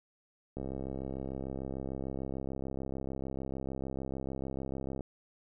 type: click train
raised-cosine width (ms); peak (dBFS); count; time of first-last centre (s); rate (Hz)
2; -25; 297; 0.57-5.008; 66.7
effects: none